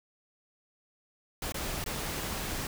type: noise with dropouts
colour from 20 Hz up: pink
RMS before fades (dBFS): -35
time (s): 1.42-2.67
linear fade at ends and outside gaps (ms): 2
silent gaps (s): 1.522-1.543 / 1.841-1.861
effects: none